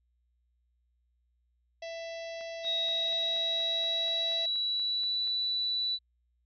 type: harmonic tone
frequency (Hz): 664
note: E5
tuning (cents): +12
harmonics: 1 / 3 / 4 / 5 / 6 / 7 / 8 / 9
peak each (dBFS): -38 / -48 / -50 / -52 / -54 / -55 / -56 / -57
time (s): 1.82-4.46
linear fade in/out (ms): 5
type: click train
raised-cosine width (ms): 0.3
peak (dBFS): -36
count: 13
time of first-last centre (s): 2.41-5.274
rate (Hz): 4.19
type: tone with pitch glide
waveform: sine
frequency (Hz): 3800 to 3959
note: A#7 to B7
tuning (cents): +33 to +3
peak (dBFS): -28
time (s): 2.63-5.99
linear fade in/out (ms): 50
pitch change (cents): +70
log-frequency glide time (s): 2.76-5.2
effects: added 60 Hz sine -70 dBFS peak until 6.45 s